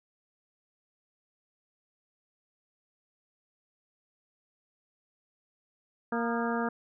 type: harmonic tone with a mistuned harmonic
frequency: 233.1 Hz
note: A#3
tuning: in tune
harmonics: 1 / 2 / 3 / 4 / 5 / 6 / 7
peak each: -31 / -34 / -36 / -37 / -38 / -39 / -39 dBFS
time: 6.12-6.69 s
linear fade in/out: 5 ms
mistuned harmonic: 5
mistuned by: +74 cents
effects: none